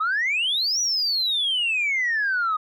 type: exponential two-way sweep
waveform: sine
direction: up then down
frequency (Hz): 1231 to 5920 to 1231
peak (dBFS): -19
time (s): 0-2.57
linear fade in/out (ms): 10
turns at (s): 0.8
effects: tanh soft clip ceiling -17 dBFS